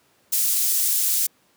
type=high-pass noise; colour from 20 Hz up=pink; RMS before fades=-21 dBFS; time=0.32-1.27 s; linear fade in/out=10 ms; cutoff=8700 Hz; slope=12 dB/octave; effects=pink hiss -61 dBFS RMS until 1.56 s + high-pass 150 Hz 12 dB/octave